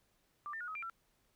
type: tone with pitch steps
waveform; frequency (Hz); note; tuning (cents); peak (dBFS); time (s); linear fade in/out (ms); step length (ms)
sine; 1181 / 1800 / 1441 / 1270 / 2376 / 1352; D6 / A6 / F#6 / D#6 / D7 / E6; +9 / +39 / -46 / +35 / +20 / +43; -40; 0.46-0.898; 0; 73
effects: pink hiss -75 dBFS RMS until 1.35 s